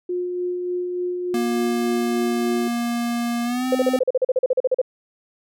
sine tone with tremolo, 357.8 Hz, F4, 42 cents sharp, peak -21 dBFS, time 0.09-2.68 s, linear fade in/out 5 ms, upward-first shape sine, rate 3.4 Hz, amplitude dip 30%
square tone with pitch glide, 236.8 to 256.7 Hz, A#3 to C4, +27 to -33 cents, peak -22 dBFS, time 1.34-3.99 s, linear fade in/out 2 ms, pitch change +140 cents, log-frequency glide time 3.44-3.66 s
sine tone bursts, 513 Hz, C5, 34 cents flat, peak -14 dBFS, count 16, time 3.72-4.816 s, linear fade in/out 5 ms, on 31 ms, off 40 ms
effects none

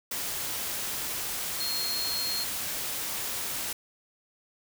sine tone in noise, 4249 Hz, C8, 26 cents sharp, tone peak -30 dBFS, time 1.6-2.44 s, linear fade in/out 5 ms, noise white, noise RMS -33 dBFS, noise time 0.11-3.73 s, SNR 0 dB, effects none

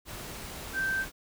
sine tone in noise, 1561 Hz, G6, 8 cents flat, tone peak -27 dBFS, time 0.73-1.06 s, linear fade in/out 50 ms, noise pink, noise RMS -41 dBFS, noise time 0.05-1.12 s, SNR +11 dB, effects none

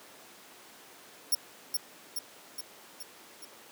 15% pulse tone with echo, 5550 Hz, F8, 12 cents flat, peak -17 dBFS, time 1.32-1.35 s, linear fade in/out 5 ms, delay 420 ms, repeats 5, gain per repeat -4 dB, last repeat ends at 3.45 s, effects pink hiss -52 dBFS RMS until 3.71 s + high-pass 300 Hz 12 dB/octave

